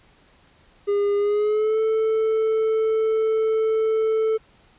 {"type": "tone with pitch glide", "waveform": "triangle", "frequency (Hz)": [406.4, 440.6], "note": ["G#4", "A4"], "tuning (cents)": [-38, 2], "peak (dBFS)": -16, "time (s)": [0.87, 4.38], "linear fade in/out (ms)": 20, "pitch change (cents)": 140, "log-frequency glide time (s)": [1.17, 1.8], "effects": ["pink hiss -56 dBFS RMS until 4.78 s", "resampled to 8000 Hz"]}